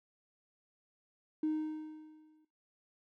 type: tone with exponential decay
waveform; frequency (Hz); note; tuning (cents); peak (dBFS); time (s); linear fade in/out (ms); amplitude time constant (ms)
triangle; 310; D#4; -6; -25; 1.43-2.45; 5; 220
effects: noise-tail reverb RT60 0.3 s tail -21 dB re dry + tanh soft clip ceiling -27 dBFS